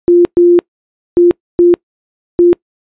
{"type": "tone bursts at uneven times", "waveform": "sine", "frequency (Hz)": 349, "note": "F4", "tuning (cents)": -1, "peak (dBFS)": -3, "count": 5, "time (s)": [[0.08, 0.25], [0.37, 0.59], [1.17, 1.31], [1.59, 1.74], [2.39, 2.53]], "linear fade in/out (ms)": 0, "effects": ["noise-tail reverb RT60 0.1 s tail -26 dB re dry", "resampled to 8000 Hz"]}